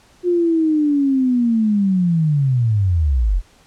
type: linear sweep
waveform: sine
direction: down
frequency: 359 to 38.95 Hz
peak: -13 dBFS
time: 0.23-3.42 s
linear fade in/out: 50 ms
effects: pink hiss -52 dBFS RMS until 3.66 s + low-pass 9000 Hz 12 dB/octave